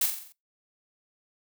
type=noise with echo; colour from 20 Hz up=blue; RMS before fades=-24 dBFS; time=0.01-0.06 s; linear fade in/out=5 ms; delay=44 ms; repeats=6; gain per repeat=-5 dB; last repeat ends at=0.324 s; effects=noise-tail reverb RT60 0.2 s tail -21 dB re dry